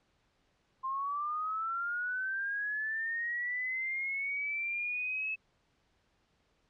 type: linear sweep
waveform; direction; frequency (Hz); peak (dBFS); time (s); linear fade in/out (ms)
sine; up; 1046 to 2603; -32; 0.83-5.36; 20
effects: pink hiss -73 dBFS RMS until 6.69 s + low-pass 5000 Hz 12 dB/octave